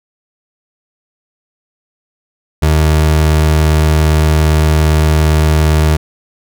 30% pulse tone, 77.5 Hz, D#2, 6 cents flat, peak -5 dBFS, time 2.62-5.97 s, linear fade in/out 10 ms, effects none

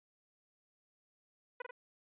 15% pulse tone with echo, 493.8 Hz, B4, in tune, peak -32 dBFS, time 1.6-1.62 s, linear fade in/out 5 ms, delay 45 ms, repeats 2, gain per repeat -3 dB, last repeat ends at 1.71 s, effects resampled to 8000 Hz

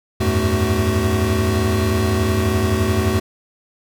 square tone cluster, 82.6 / 94.4 / 105.9 / 217.6 / 375.8 Hz, E2 / F#2 / G#2 / A3 / F#4, +4 / +35 / +34 / -19 / +27 cents, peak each -23 dBFS, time 0.2-3.2 s, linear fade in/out 10 ms, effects none

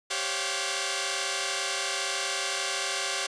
5% pulse tone cluster, 390.4 / 534 / 565 / 700 / 1524 Hz, G4 / C5 / C#5 / F5 / G6, -7 / +35 / +33 / +4 / -49 cents, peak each -23 dBFS, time 0.1-3.27 s, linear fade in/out 10 ms, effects resampled to 22050 Hz

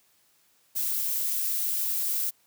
violet noise, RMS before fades -28 dBFS, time 0.75-2.31 s, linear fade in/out 20 ms, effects white hiss -65 dBFS RMS until 2.46 s + high-pass 80 Hz 12 dB/octave

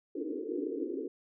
pink band-pass noise, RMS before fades -36 dBFS, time 0.15-1.08 s, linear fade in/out 5 ms, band 270 to 470 Hz, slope 96 dB/octave, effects none

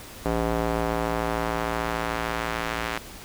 square tone with band-pass filter sweep, 56.7 Hz, A#1, 47 cents flat, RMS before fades -27 dBFS, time 0.25-2.98 s, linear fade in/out 5 ms, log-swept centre 560 to 1900 Hz, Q 0.83, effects pink hiss -42 dBFS RMS until 3.24 s

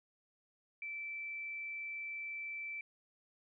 sine tone, 2327 Hz, D7, 17 cents flat, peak -40 dBFS, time 0.82-2.81 s, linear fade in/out 2 ms, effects none

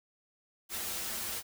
white noise with comb filter, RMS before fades -37 dBFS, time 0.69-1.43 s, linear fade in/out 50 ms, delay 7.1 ms, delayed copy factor -1, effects none

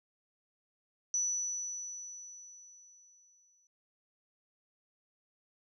sine tone with exponential decay, 5940 Hz, F#8, 6 cents sharp, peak -28 dBFS, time 1.14-3.67 s, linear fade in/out 1 ms, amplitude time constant 550 ms, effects none

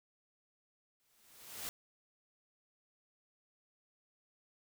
white noise with exponential growth, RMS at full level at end -40 dBFS, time 1-1.69 s, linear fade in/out 0 ms, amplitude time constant 150 ms, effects none

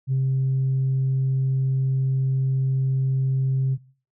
sine tone, 132.8 Hz, C3, 26 cents sharp, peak -17 dBFS, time 0.07-3.78 s, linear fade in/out 50 ms, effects noise-tail reverb RT60 0.4 s tail -19 dB re dry + tanh soft clip ceiling -16 dBFS

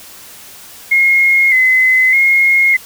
sine tone with vibrato, 2093 Hz, C7, in tune, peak -7 dBFS, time 0.91-2.77 s, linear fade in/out 10 ms, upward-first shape square, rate 0.82 Hz, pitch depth 47 cents each way, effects white hiss -36 dBFS RMS until 2.85 s

